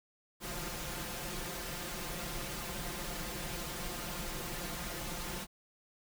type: noise with comb filter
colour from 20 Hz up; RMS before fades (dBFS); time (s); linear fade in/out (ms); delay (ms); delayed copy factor
pink; -40; 0.4-5.47; 50; 5.7; +0.85
effects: none